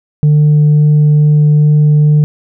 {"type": "tone with tanh clipping", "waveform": "sine", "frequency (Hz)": 149.8, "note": "D3", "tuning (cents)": 35, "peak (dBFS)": -5, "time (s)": [0.23, 2.24], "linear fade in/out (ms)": 0, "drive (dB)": 1, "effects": []}